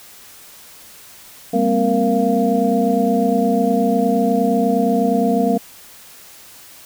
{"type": "tone cluster", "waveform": "sine", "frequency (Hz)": [198.7, 229.9, 258.3, 466.8, 690], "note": ["G3", "A#3", "C4", "A#4", "F5"], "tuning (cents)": [24, -24, -22, 2, -21], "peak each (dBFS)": -20, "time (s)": [1.53, 5.58], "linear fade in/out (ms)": 10, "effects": ["white hiss -42 dBFS RMS until 6.85 s"]}